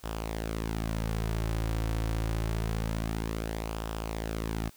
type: tone with flanger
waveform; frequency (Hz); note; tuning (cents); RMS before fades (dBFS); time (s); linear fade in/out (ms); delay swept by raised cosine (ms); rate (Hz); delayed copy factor
sawtooth; 55; A1; 0; -32; 0.03-4.7; 20; 0.46 to 4.86; 0.26; -0.5
effects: white hiss -58 dBFS RMS until 4.76 s